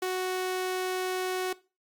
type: tone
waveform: sawtooth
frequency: 370 Hz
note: F#4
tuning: in tune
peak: -24 dBFS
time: 0.02-1.53 s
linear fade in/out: 5 ms
effects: noise-tail reverb RT60 0.3 s tail -19 dB re dry + Opus 48 kbps